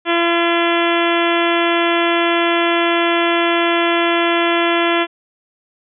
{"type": "harmonic tone", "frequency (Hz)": 340.2, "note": "F4", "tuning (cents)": -45, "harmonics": [1, 2, 3, 4, 5, 6, 7, 8, 9, 10], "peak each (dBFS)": [-17, -20, -22, -23, -24, -25, -25, -26, -27, -27], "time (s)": [0.05, 5.07], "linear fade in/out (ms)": 50, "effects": []}